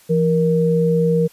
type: tone pair together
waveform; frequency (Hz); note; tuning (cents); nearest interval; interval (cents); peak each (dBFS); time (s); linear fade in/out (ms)
sine; 168.24 / 469.3; E3 / A#4; +36 / +12; octave + tritone; 1776; -16; 0.09-1.28; 20
effects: white hiss -50 dBFS RMS until 1.32 s + resampled to 32000 Hz